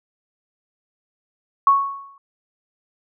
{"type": "tone with exponential decay", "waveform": "sine", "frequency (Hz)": 1107, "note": "C#6", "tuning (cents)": -3, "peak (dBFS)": -8, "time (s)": [1.67, 2.18], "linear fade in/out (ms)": 2, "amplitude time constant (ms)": 110, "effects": []}